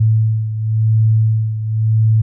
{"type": "beating tone pair", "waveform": "sine", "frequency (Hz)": [110, 110.94], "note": ["A2", "A2"], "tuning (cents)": [0, 15], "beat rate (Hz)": 0.94, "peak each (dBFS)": [-12, -18], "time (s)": [0, 2.22], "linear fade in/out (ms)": 10, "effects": []}